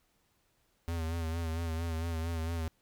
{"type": "tone with vibrato", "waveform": "square", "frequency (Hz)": 82.41, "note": "E2", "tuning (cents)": 0, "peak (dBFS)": -33, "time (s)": [0.88, 2.68], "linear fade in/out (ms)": 0, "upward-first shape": "sine", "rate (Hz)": 4.4, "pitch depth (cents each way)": 48, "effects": ["pink hiss -73 dBFS RMS until 2.81 s"]}